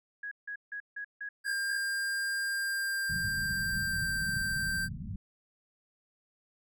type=tone bursts; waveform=sine; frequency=1661.2 Hz; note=G#6; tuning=in tune; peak=-36 dBFS; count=7; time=0.23-1.778 s; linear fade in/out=5 ms; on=84 ms; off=160 ms
type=tone with pitch glide; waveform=square; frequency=1600 to 1568 Hz; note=G6 to G6; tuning=+35 to 0 cents; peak=-31 dBFS; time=1.44-4.89 s; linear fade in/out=50 ms; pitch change=-35 cents; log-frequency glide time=2.44-4.24 s
type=low-pass noise; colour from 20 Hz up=white; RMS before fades=-39 dBFS; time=3.09-5.16 s; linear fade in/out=5 ms; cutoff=200 Hz; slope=48 dB/octave
effects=none